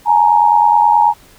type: tone pair together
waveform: sine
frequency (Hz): 842.9 / 932.3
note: G#5 / A#5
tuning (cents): +25 / 0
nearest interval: major second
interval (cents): 175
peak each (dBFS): -10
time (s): 0.05-1.14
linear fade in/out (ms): 50
effects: pink hiss -45 dBFS RMS until 1.38 s